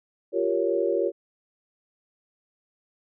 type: chord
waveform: sine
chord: G half-diminished seventh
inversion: third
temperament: equal with one note detuned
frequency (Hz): 349.2 / 392 / 466.2 / 556.6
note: F4 / G4 / Bb4 / Db5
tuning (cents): 0 / 0 / 0 / +7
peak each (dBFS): -27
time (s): 0.32-1.12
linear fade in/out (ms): 50
effects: none